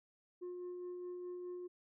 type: tone with tremolo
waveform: sine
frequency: 357.6 Hz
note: F4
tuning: 41 cents sharp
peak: -39 dBFS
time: 0.41-1.68 s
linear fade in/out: 20 ms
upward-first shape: sine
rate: 4.8 Hz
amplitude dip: 30%
effects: tanh soft clip ceiling -41 dBFS